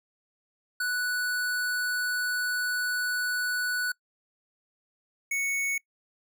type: tone pair in turn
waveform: square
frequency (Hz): 1480 / 2217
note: F#6 / C#7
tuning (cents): 0 / 0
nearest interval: perfect fifth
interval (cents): 700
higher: second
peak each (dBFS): -27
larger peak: neither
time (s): 0.8-3.92 / 5.31-5.78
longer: first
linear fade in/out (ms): 5
effects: noise-tail reverb RT60 0.1 s tail -24 dB re dry